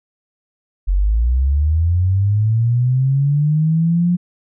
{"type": "linear sweep", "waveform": "sine", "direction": "up", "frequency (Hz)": [43.65, 178.6], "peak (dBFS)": -12, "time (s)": [0.87, 4.17], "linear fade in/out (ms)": 20, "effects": []}